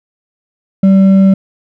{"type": "tone with hard clipping", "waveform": "sine", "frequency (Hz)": 193.1, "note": "G3", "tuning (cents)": -26, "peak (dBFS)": -5, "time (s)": [0.83, 1.34], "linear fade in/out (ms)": 5, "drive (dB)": 4, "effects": []}